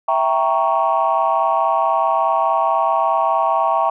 sine chord, E diminished seventh, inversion none, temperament equal, 659.3 / 784 / 932.3 / 1108.7 Hz, E5 / G5 / Bb5 / Db6, 0 / 0 / 0 / 0 cents, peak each -19 dBFS, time 0.08-3.9 s, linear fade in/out 5 ms, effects tanh soft clip ceiling -6 dBFS

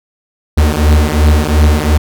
45% pulse beating tone pair, 74.1 / 76.9 Hz, D2 / D#2, +16 / -20 cents, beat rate 2.8 Hz, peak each -10 dBFS, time 0.57-1.98 s, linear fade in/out 10 ms, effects none

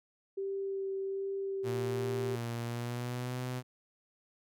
sine tone with vibrato, 389.7 Hz, G4, 10 cents flat, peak -33 dBFS, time 0.37-2.36 s, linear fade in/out 10 ms, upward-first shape sine, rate 1.3 Hz, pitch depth 10 cents each way
sawtooth tone with pitch glide, 117.6 to 126.04 Hz, A#2 to B2, +16 to +36 cents, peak -31 dBFS, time 1.63-3.63 s, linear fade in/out 50 ms, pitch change +120 cents, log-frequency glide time 2.62-3.4 s
effects none

